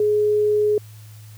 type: tone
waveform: sine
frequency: 420 Hz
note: G#4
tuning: 19 cents sharp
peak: -15 dBFS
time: 0-0.78 s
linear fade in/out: 2 ms
effects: added 107 Hz sine -39 dBFS peak until 1.37 s + white hiss -51 dBFS RMS until 1.37 s